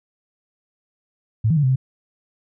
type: tone with pitch steps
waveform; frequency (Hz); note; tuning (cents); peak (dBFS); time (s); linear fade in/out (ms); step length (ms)
sine; 110.1 / 162.4 / 146.6 / 130 / 131.2; A2 / E3 / D3 / C3 / C3; +2 / -26 / -3 / -11 / +5; -14; 1.44-1.76; 10; 64
effects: none